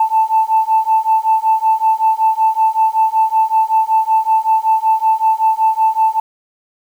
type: beating tone pair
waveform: sine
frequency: 880 / 885.3 Hz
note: A5 / A5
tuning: 0 / +10 cents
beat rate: 5.3 Hz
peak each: -13 dBFS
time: 0-6.2 s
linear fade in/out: 5 ms
effects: tanh soft clip ceiling -3 dBFS + 7-bit